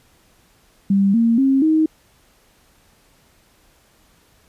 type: tone with pitch steps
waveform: sine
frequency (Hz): 197.1 / 230.4 / 269.2 / 314.7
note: G3 / A#3 / C4 / D#4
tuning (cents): +10 / -20 / +49 / +20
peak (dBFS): -12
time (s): 0.9-1.86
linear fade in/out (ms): 5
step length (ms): 240
effects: pink hiss -56 dBFS RMS until 4.48 s + resampled to 32000 Hz